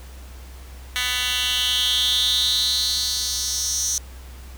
10% pulse tone with high-pass filter sweep, 249.2 Hz, B3, 16 cents sharp, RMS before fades -22 dBFS, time 0.96-3.98 s, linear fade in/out 0 ms, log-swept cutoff 2400 to 6000 Hz, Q 5.6, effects added 64 Hz sine -37 dBFS peak until 4.57 s + pink hiss -47 dBFS RMS until 4.57 s

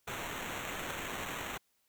violet noise with sample-and-hold, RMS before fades -40 dBFS, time 0.07-1.58 s, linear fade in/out 10 ms, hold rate 4900 Hz, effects white hiss -75 dBFS RMS until 1.88 s

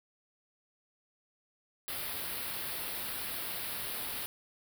white band-stop noise, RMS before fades -38 dBFS, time 1.88-4.26 s, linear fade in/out 0 ms, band 4800 to 9500 Hz, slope 48 dB/octave, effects none

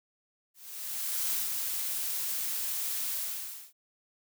blue noise with ADSR envelope, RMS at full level -30 dBFS, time 0.54-3.73 s, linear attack 780 ms, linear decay 150 ms, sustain -3 dB, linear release 580 ms, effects none

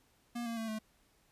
square tone with pitch steps, 238 / 231 / 224.1 / 217.5 Hz, A#3 / A#3 / A3 / A3, +36 / -16 / +32 / -20 cents, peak -37 dBFS, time 0.35-0.79 s, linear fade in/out 10 ms, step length 110 ms, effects pink hiss -70 dBFS RMS until 1.31 s + resampled to 32000 Hz

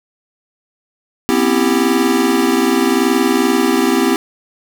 square chord, C major seventh, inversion third, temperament equal with one note detuned, 246.9 / 267.7 / 329.6 / 392 Hz, B3 / C4 / E4 / G4, 0 / +40 / 0 / 0 cents, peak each -18 dBFS, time 1.29-4.16 s, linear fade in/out 0 ms, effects none

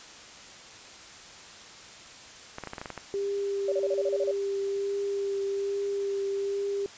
clicks, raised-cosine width 0.5 ms, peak -21 dBFS, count 9, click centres 2.584 / 2.637 / 2.673 / 2.734 / 2.782 / 2.815 / 2.858 / 2.903 / 2.977 s
sine tone with vibrato, 397.8 Hz, G4, 25 cents sharp, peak -27 dBFS, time 3.14-6.86 s, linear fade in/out 0 ms, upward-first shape triangle, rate 1.2 Hz, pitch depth 14 cents each way
sine tone bursts, 567 Hz, C#5, 39 cents sharp, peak -25 dBFS, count 9, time 3.68-4.314 s, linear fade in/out 5 ms, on 42 ms, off 32 ms
effects white hiss -47 dBFS RMS until 6.97 s + resampled to 16000 Hz

